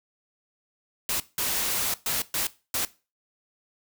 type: noise bursts at uneven times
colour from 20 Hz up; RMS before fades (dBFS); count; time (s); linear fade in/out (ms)
white; -27; 5; 1.09-1.2 / 1.38-1.94 / 2.06-2.22 / 2.34-2.47 / 2.74-2.85; 2
effects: noise-tail reverb RT60 0.3 s tail -18 dB re dry